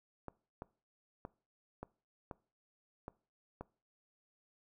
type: clicks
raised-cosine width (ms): 1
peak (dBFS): -29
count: 7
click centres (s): 0.283 / 0.621 / 1.251 / 1.83 / 2.312 / 3.081 / 3.61
effects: noise-tail reverb RT60 0.4 s tail -22 dB re dry